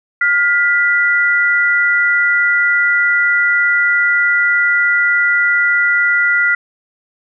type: tone pair together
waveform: sine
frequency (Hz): 1418.8 / 1975.5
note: F6 / B6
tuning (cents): +27 / 0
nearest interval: tritone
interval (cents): 573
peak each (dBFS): -13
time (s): 0.21-6.55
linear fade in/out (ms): 5
effects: none